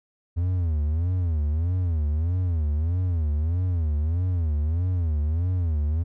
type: tone with vibrato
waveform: triangle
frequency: 82.41 Hz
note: E2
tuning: in tune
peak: -19 dBFS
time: 0.36-6.04 s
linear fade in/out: 20 ms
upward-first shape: sine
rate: 1.6 Hz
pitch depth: 190 cents each way
effects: none